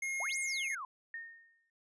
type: tone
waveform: square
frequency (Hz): 2146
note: C7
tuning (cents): +43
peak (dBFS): -35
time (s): 0.02-0.75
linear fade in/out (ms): 5
type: exponential two-way sweep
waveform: sine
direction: up then down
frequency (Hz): 603 to 10000 to 980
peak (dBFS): -39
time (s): 0.2-0.85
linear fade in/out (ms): 2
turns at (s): 0.38
type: tone with exponential decay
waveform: sine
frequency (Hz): 1837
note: A#6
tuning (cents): -26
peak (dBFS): -38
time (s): 1.14-1.7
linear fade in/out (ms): 2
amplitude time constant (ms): 120
effects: resampled to 24000 Hz